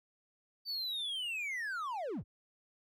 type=linear sweep; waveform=triangle; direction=down; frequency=4617 to 43.19 Hz; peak=-34 dBFS; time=0.65-2.24 s; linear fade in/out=50 ms; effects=none